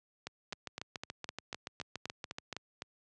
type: two click trains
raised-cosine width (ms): 0.2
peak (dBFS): -22 / -22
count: 15 / 11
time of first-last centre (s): 0.53-2.527 / 0.27-2.821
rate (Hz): 7.01 / 3.92
effects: high-pass 80 Hz 12 dB/octave + resampled to 22050 Hz